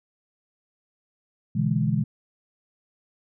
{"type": "chord", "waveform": "sine", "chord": "E dominant seventh", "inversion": "second", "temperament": "equal", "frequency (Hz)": [123.47, 146.83, 164.81, 207.7], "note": ["B2", "D3", "E3", "G#3"], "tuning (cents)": [0, 0, 0, 0], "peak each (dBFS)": -26, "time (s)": [1.55, 2.04], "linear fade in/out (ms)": 10, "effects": []}